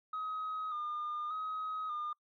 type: tone with vibrato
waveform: sine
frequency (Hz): 1238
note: D#6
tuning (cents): -9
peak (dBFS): -34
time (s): 0.13-2.13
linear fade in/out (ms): 5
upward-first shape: square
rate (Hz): 0.85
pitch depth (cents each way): 38
effects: noise-tail reverb RT60 0.1 s tail -26 dB re dry + tanh soft clip ceiling -33 dBFS